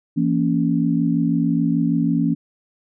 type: chord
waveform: sine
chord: A# diminished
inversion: second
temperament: just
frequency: 167.82 / 233.1 / 279.7 Hz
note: E3 / A#3 / C#4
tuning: +31 / 0 / +16 cents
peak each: -20 / -21 / -20 dBFS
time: 0.16-2.35 s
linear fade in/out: 20 ms
effects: none